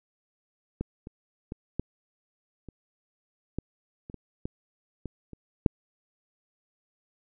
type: clicks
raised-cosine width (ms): 3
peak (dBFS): -17 / -27 / -22 / -15 / -29 / -17 / -28 / -26 / -19 / -22 / -29 / -6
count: 12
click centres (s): 0.81 / 1.071 / 1.521 / 1.796 / 2.687 / 3.586 / 4.099 / 4.143 / 4.455 / 5.057 / 5.333 / 5.662
effects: none